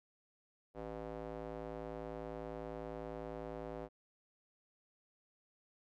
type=tone with band-pass filter; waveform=square; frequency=55 Hz; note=A1; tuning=in tune; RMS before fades=-45 dBFS; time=0.74-3.89 s; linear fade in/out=50 ms; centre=540 Hz; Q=1.6; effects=none